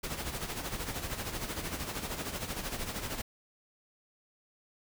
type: noise with tremolo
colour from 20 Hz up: pink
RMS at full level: -35 dBFS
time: 0.03-3.22 s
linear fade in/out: 10 ms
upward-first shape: sine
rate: 13 Hz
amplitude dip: 60%
effects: none